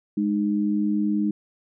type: tone pair together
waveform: sine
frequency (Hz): 207.6 / 307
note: G#3 / D#4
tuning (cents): 0 / -23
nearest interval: perfect fifth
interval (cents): 677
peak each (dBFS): -22 / -24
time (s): 0.17-1.31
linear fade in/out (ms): 5
effects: none